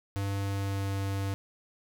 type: tone with pitch glide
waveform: square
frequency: 99.1 to 98.13 Hz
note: G2 to G2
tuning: +19 to +2 cents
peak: -30 dBFS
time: 0.16-1.34 s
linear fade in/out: 0 ms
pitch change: -17 cents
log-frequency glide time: 0.36-0.91 s
effects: none